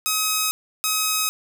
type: tone pair in turn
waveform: 5% pulse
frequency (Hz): 1269 / 1269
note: D#6 / D#6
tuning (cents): +34 / +34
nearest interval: unison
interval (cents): 0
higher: neither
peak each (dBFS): -8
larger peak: neither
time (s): 0.06-0.51 / 0.84-1.29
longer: neither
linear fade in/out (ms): 0
effects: none